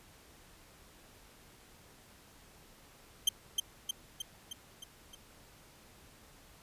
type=tone with echo; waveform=sawtooth; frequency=3136 Hz; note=G7; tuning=in tune; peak=-20 dBFS; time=3.27-3.29 s; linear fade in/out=5 ms; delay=310 ms; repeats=6; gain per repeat=-4 dB; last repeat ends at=5.15 s; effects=pink hiss -59 dBFS RMS until 6.62 s + resampled to 32000 Hz